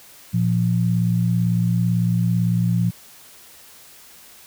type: tone pair together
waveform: sine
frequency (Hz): 116.67 / 174.61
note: A#2 / F3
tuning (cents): +2 / 0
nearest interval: perfect fifth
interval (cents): 698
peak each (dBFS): -19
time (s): 0.33-2.91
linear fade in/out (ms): 20
effects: white hiss -46 dBFS RMS until 4.46 s